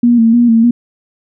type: tone with vibrato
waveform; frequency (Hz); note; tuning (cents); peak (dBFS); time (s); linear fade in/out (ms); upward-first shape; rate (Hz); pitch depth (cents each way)
sine; 233.1; A#3; 0; -5; 0.03-0.71; 5; square; 3.3; 45
effects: none